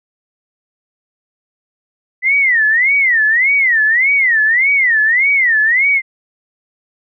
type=tone with vibrato; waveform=sine; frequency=1972 Hz; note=B6; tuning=3 cents flat; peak=-9 dBFS; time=2.22-6.02 s; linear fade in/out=50 ms; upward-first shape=sine; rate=1.7 Hz; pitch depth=240 cents each way; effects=none